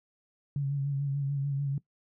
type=tone with vibrato; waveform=sine; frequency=140 Hz; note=C#3; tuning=18 cents sharp; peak=-27 dBFS; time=0.56-1.78 s; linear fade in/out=2 ms; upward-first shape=sine; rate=6.8 Hz; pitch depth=37 cents each way; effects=noise-tail reverb RT60 0.1 s tail -19 dB re dry